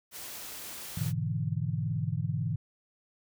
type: noise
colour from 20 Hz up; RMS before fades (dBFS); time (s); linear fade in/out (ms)
white; -42; 0.11-1.13; 50
type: chord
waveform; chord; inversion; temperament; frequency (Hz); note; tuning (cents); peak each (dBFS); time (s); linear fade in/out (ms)
sine; E dominant seventh; first; equal; 103.83 / 123.47 / 146.83 / 164.81; G#2 / B2 / D3 / E3; 0 / 0 / 0 / 0; -34; 0.97-2.56; 5
effects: none